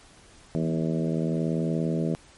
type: harmonic tone with a mistuned harmonic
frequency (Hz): 80.6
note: E2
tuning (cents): -38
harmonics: 2 / 3 / 4 / 5 / 6 / 7 / 8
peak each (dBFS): -26 / -30 / -32 / -34 / -36 / -37 / -38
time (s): 0.55-2.15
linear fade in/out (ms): 0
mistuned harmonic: 2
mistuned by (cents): +34
effects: pink hiss -53 dBFS RMS until 2.37 s + MP3 48 kbps